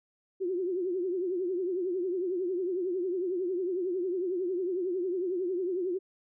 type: tone with vibrato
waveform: sine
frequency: 363.9 Hz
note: F#4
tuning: 29 cents flat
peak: -28 dBFS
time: 0.4-5.99 s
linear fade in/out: 20 ms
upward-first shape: triangle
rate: 11 Hz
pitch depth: 130 cents each way
effects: none